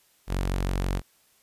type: tone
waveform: sawtooth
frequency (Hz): 46.25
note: F#1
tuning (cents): 0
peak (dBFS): -21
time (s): 0.27-1.02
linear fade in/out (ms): 50
effects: white hiss -63 dBFS RMS until 1.42 s + resampled to 32000 Hz